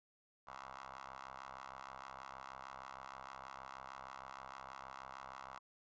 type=ring-modulated tone; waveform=10% pulse; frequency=66.4 Hz; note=C2; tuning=26 cents sharp; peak=-38 dBFS; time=0.47-5.59 s; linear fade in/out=5 ms; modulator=1060 Hz; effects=resampled to 16000 Hz